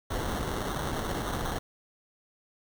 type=noise with sample-and-hold; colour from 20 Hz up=pink; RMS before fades=-32 dBFS; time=0.1-1.59 s; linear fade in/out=10 ms; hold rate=2450 Hz; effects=none